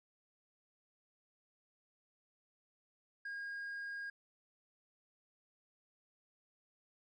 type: tone with hard clipping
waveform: triangle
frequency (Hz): 1627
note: G#6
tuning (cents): -36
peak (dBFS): -40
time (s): 3.25-4.1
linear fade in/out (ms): 5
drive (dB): 1
effects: none